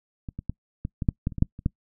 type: clicks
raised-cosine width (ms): 5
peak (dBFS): -21 / -21 / -16 / -17 / -16 / -7 / -12 / -26 / -19 / -6 / -26 / -10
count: 12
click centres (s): 0.288 / 0.39 / 0.496 / 0.851 / 1.022 / 1.088 / 1.271 / 1.322 / 1.383 / 1.424 / 1.591 / 1.661
effects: noise-tail reverb RT60 0.1 s tail -25 dB re dry